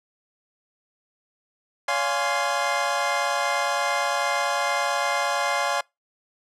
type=chord; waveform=25% pulse; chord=Db major seventh; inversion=none; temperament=equal with one note detuned; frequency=567.7 / 698.5 / 830.6 / 1046.5 Hz; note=Db5 / F5 / Ab5 / C6; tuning=+41 / 0 / 0 / 0 cents; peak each=-24 dBFS; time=1.88-5.81 s; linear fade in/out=5 ms; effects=noise-tail reverb RT60 0.2 s tail -25 dB re dry + low-pass 8000 Hz 12 dB/octave